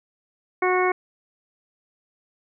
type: harmonic tone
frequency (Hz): 366.5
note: F#4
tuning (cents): -16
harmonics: 1 / 2 / 3 / 4 / 5 / 6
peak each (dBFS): -21 / -25 / -25 / -31 / -31 / -27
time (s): 0.62-0.92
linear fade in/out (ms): 5
effects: none